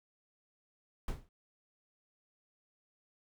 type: noise with exponential decay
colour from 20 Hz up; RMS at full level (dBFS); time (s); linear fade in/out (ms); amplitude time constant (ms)
brown; -31; 1.08-1.29; 2; 44
effects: none